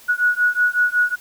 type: beating tone pair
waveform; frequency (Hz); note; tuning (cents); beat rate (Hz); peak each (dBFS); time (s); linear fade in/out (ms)
sine; 1460 / 1465.4; F#6 / F#6; -24 / -17; 5.4; -18; 0.08-1.16; 20
effects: white hiss -46 dBFS RMS until 1.2 s